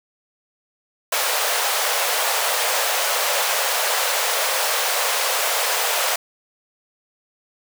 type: high-pass noise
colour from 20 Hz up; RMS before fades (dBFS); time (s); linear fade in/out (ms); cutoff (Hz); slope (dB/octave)
pink; -21; 1.12-6.16; 5; 490; 48
effects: none